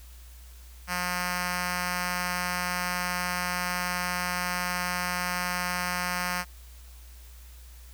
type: tone with notch filter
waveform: 5% pulse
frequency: 178.8 Hz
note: F3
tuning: 41 cents sharp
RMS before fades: -30 dBFS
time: 0.87-6.45 s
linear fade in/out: 50 ms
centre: 390 Hz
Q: 0.62
effects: added 60 Hz sine -45 dBFS peak until 7.93 s + white hiss -55 dBFS RMS until 7.93 s